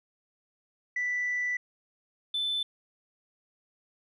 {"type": "tone pair in turn", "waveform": "sine", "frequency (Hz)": [1975.5, 3520], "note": ["B6", "A7"], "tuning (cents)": [0, 0], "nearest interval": "minor seventh", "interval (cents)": 1000, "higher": "second", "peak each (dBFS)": -26, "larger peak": "neither", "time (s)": [[0.96, 1.57], [2.34, 2.63]], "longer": "first", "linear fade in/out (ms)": 5, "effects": ["tanh soft clip ceiling -24 dBFS"]}